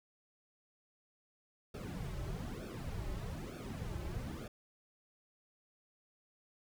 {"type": "noise with flanger", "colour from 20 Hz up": "brown", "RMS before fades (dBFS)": -42, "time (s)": [1.74, 4.48], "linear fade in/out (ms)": 5, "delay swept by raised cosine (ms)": [1, 4.3], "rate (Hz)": 1.1, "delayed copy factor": -0.9, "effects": []}